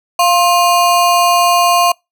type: ring-modulated tone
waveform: square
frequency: 880 Hz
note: A5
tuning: in tune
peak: -6 dBFS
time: 0.19-1.92 s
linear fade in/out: 5 ms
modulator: 182 Hz
effects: noise-tail reverb RT60 0.2 s tail -26 dB re dry